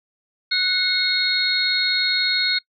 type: tone cluster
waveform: sine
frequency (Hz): 1482 / 2172 / 3746 / 4259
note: F#6 / C#7 / A#7 / C8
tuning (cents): +2 / -36 / +8 / +30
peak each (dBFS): -26 / -24 / -24 / -20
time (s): 0.51-2.59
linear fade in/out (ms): 10
effects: noise-tail reverb RT60 0.1 s tail -25 dB re dry